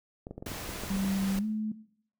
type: clicks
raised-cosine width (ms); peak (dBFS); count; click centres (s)
2; -26; 11; 0.269 / 0.31 / 0.38 / 0.425 / 0.468 / 0.517 / 0.692 / 0.759 / 0.836 / 0.965 / 1.049
type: noise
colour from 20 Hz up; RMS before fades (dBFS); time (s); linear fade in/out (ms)
pink; -39; 0.46-1.39; 2
type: tone with pitch glide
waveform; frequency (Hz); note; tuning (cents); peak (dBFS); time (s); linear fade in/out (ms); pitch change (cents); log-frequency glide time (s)
sine; 194.3 to 215.6; G3 to A3; -15 to -35; -28; 0.9-1.72; 5; +180; 1.37-1.45
effects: noise-tail reverb RT60 0.6 s tail -17 dB re dry